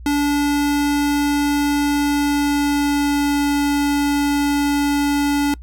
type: tone with pitch glide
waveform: square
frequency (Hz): 288.7 to 286.9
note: D4 to D4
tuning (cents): -30 to -40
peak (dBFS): -16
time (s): 0.06-5.54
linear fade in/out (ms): 2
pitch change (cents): -10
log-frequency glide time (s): 1.95-3.53
effects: noise-tail reverb RT60 0.1 s tail -24 dB re dry + added 60 Hz sine -33 dBFS peak until 5.62 s